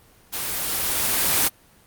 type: noise with level ramp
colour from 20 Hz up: white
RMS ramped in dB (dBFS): -28 to -18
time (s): 0.32-1.49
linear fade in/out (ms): 20
effects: pink hiss -54 dBFS RMS until 1.86 s + Opus 24 kbps